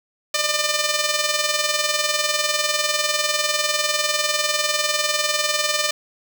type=tone with tremolo; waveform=5% pulse; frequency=600 Hz; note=D5; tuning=37 cents sharp; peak=-6 dBFS; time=0.34-5.91 s; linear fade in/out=5 ms; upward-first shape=square; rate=20 Hz; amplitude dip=45%; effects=none